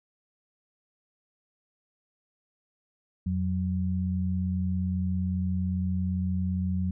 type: tone pair together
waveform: sine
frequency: 87.41 / 185 Hz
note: F2 / F#3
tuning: +2 / 0 cents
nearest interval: octave + minor second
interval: 1298 cents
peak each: -28 dBFS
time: 3.26-6.91 s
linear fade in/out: 5 ms
effects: none